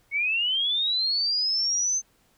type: linear sweep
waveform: sine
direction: up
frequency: 2180 to 6272 Hz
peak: -22 dBFS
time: 0.11-2.02 s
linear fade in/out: 50 ms
effects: pink hiss -64 dBFS RMS until 2.37 s